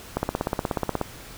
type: click train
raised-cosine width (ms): 1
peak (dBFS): -9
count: 15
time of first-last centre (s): 0.17-1.013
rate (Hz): 16.6
effects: pink hiss -43 dBFS RMS until 1.37 s